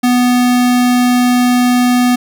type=tone; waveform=square; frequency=246.9 Hz; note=B3; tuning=in tune; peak=-9 dBFS; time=0.03-2.16 s; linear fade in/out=10 ms; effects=none